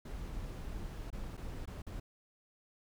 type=noise with dropouts; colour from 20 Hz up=brown; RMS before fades=-42 dBFS; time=0.05-2 s; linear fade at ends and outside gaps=5 ms; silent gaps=1.104-1.127 / 1.37-1.375 / 1.657-1.674 / 1.82-1.866 s; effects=none